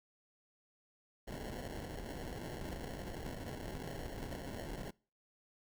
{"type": "noise with sample-and-hold", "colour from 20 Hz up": "pink", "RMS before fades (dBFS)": -44, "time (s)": [1.27, 4.91], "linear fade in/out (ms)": 10, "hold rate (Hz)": 1225, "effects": ["noise-tail reverb RT60 0.4 s tail -25 dB re dry"]}